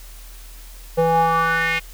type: tone with band-pass filter sweep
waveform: square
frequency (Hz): 164.81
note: E3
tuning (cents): 0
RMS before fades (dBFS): -18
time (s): 0.97-1.8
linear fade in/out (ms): 20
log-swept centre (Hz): 560 to 2400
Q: 4.1
effects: added 40 Hz sine -37 dBFS peak until 1.93 s + white hiss -45 dBFS RMS until 1.93 s